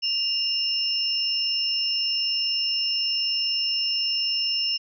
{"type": "tone pair together", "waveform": "sine", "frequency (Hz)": [2819, 5322], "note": ["F7", "E8"], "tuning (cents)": [16, 16], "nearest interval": "major seventh", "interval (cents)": 1100, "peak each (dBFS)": [-26, -24], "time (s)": [0.02, 4.78], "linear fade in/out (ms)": 20, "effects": []}